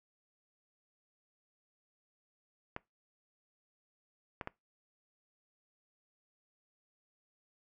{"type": "clicks", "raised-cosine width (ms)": 0.5, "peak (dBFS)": -23, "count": 3, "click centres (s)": [2.764, 4.412, 4.474], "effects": ["noise-tail reverb RT60 0.2 s tail -22 dB re dry"]}